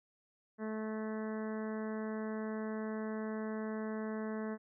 harmonic tone, 217.5 Hz, A3, 20 cents flat, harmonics 1 / 2 / 3 / 4 / 5 / 6 / 7 / 8 / 9, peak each -38 / -42 / -47 / -53 / -51 / -56 / -54 / -54 / -58 dBFS, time 0.58-4.58 s, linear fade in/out 50 ms, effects none

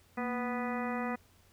harmonic tone with a mistuned harmonic, 246.9 Hz, B3, in tune, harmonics 1 / 2 / 3 / 4 / 5 / 6 / 7 / 8 / 10, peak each -35 / -40 / -40 / -43 / -42 / -48 / -48 / -43 / -50 dBFS, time 0.17-1.16 s, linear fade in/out 10 ms, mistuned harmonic 1, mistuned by -91 cents, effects added 89 Hz sine -65 dBFS peak until 1.52 s + pink hiss -65 dBFS RMS until 1.52 s

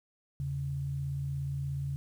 sine tone pair together, 81.49 / 138.4 Hz, E2 / C#3, -19 / -2 cents, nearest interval major sixth, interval 917 cents, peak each -40 / -32 dBFS, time 0.4-1.96 s, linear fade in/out 0 ms, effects 10-bit

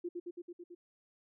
sine tone with echo, 349.2 Hz, F4, in tune, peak -35 dBFS, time 0.04-0.09 s, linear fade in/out 10 ms, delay 110 ms, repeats 6, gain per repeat -2 dB, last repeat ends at 0.75 s, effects none

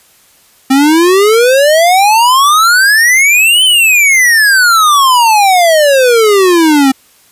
square exponential two-way sweep, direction up then down, 261.2 to 3101 to 261.2 Hz, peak -5 dBFS, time 0.7-6.92 s, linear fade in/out 10 ms, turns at 3.64 s, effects white hiss -46 dBFS RMS until 7.31 s + resampled to 32000 Hz

